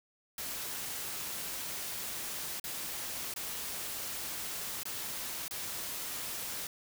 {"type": "noise with dropouts", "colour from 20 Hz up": "white", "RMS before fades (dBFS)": -39, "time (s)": [0.38, 6.67], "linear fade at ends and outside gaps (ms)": 2, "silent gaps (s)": [[2.598, 2.64], [3.339, 3.361], [4.833, 4.854], [5.481, 5.509]], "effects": []}